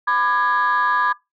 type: chord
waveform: sine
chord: G# diminished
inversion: first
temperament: just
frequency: 996.7 / 1196.1 / 1661.2 Hz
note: B5 / D6 / G#6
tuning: +16 / +31 / 0 cents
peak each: -19 dBFS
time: 0.07-1.13 s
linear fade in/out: 10 ms
effects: noise-tail reverb RT60 0.2 s tail -22 dB re dry + tanh soft clip ceiling -10 dBFS